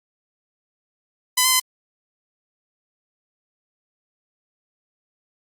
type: tone with pitch steps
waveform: 5% pulse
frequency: 1007 / 1030 / 1022 Hz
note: B5 / C6 / C6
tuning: +33 / -28 / -41 cents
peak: -3 dBFS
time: 1.37-1.601 s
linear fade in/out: 10 ms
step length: 77 ms
effects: Opus 32 kbps